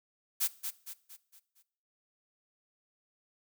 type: noise with echo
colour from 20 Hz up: blue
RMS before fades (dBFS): -29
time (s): 0.4-0.48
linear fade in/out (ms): 20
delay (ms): 230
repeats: 5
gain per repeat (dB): -7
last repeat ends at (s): 1.63
effects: noise-tail reverb RT60 0.6 s tail -19 dB re dry